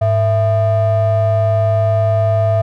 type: ring-modulated tone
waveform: triangle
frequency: 280.2 Hz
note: C#4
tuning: 19 cents sharp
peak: -6 dBFS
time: 0.01-2.62 s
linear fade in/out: 10 ms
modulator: 385 Hz
effects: none